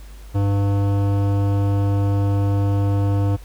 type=tone with hard clipping; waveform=sine; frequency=100 Hz; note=G2; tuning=35 cents sharp; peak=-18 dBFS; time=0.34-3.37 s; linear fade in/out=20 ms; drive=16 dB; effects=added 50 Hz sine -36 dBFS peak until 3.44 s + pink hiss -49 dBFS RMS until 3.44 s